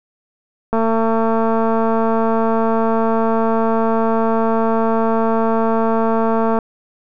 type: click train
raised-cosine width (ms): 1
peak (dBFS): -5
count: 1319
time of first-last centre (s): 0.73-6.588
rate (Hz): 225
effects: none